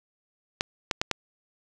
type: clicks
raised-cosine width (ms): 0.2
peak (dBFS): -7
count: 4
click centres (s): 0.609 / 0.912 / 1.015 / 1.113
effects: none